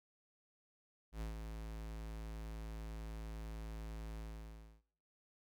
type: tone with ADSR envelope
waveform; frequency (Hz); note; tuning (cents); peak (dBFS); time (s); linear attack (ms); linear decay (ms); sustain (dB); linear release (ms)
square; 54.5; A1; -16; -40; 1.12-4.82; 92; 130; -5; 630
effects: noise-tail reverb RT60 0.6 s tail -19 dB re dry